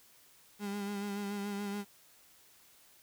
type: tone with vibrato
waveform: 35% pulse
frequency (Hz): 202.4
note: G#3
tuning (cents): -44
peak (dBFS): -34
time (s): 0.59-1.85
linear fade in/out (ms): 50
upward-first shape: sine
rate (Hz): 7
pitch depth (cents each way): 32
effects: white hiss -62 dBFS RMS until 3.02 s